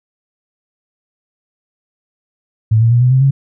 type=tone with pitch steps; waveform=sine; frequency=110.2 / 115.08 / 120.17 / 125.49 / 131.05 / 136.85 Hz; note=A2 / A#2 / B2 / B2 / C3 / C#3; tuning=+3 / -22 / -47 / +28 / +3 / -22 cents; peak=-7 dBFS; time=2.71-3.31 s; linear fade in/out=10 ms; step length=100 ms; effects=none